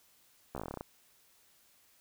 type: slowing click train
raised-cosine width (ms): 1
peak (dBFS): -25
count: 12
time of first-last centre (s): 0.55-0.809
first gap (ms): 14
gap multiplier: 1.1
effects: white hiss -66 dBFS RMS until 2 s